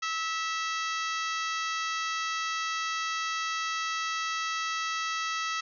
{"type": "harmonic tone with a mistuned harmonic", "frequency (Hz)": 650, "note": "E5", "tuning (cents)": -24, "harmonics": [2, 3, 4, 5, 6, 7, 8, 9, 10], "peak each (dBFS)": [-32, -36, -38, -40, -42, -43, -44, -45, -46], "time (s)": [0.02, 5.61], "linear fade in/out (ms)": 10, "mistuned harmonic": 4, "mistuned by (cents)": 28, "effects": []}